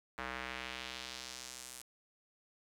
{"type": "tone with band-pass filter sweep", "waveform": "square", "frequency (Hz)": 63.3, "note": "B1", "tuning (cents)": 43, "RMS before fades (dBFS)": -45, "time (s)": [0.18, 1.82], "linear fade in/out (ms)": 5, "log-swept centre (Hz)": [1500, 9600], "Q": 1.3, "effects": ["11-bit"]}